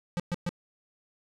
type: tone bursts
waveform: square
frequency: 175 Hz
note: F3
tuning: 4 cents sharp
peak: -28 dBFS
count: 3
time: 0.17-0.491 s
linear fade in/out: 0 ms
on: 27 ms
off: 120 ms
effects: low-pass 8000 Hz 12 dB/octave